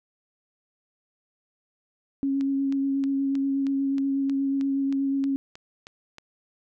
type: tone with vibrato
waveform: sine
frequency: 274.1 Hz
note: C#4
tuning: 19 cents flat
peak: -22 dBFS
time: 2.23-5.36 s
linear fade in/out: 0 ms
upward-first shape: sine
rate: 8.3 Hz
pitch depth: 13 cents each way
type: click train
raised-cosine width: 0.2 ms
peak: -25 dBFS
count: 13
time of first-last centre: 2.41-6.184 s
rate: 3.18 Hz
effects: none